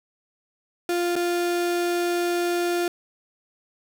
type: tone with dropouts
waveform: 35% pulse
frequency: 349.2 Hz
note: F4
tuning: in tune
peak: -20 dBFS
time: 0.89-2.88 s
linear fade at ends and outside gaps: 2 ms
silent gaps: 1.156-1.162 s
effects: none